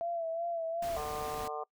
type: tone with vibrato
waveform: sine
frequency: 670 Hz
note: E5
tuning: 28 cents sharp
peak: -32 dBFS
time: 0.01-0.97 s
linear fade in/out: 0 ms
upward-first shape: sine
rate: 2.7 Hz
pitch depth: 46 cents each way
type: noise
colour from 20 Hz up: pink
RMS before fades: -44 dBFS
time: 0.82-1.48 s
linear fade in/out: 5 ms
type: harmonic tone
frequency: 150 Hz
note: D3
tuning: 37 cents sharp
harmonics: 3 / 4 / 5 / 6 / 7 / 8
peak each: -40 / -44 / -39 / -49 / -44 / -44 dBFS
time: 0.96-1.64 s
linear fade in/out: 10 ms
effects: noise-tail reverb RT60 0.1 s tail -23 dB re dry